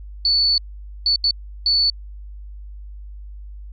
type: tone bursts at uneven times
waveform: sine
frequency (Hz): 4464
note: C#8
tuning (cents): +11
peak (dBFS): -14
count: 4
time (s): 0.25-0.58 / 1.06-1.16 / 1.24-1.31 / 1.66-1.9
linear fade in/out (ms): 2
effects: added 50 Hz sine -33 dBFS peak until 3.72 s